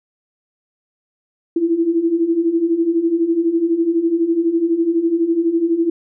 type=beating tone pair; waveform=sine; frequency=325.1 / 337.1 Hz; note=E4 / E4; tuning=-24 / +39 cents; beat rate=12 Hz; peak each=-20 / -15 dBFS; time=1.56-5.9 s; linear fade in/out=5 ms; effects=none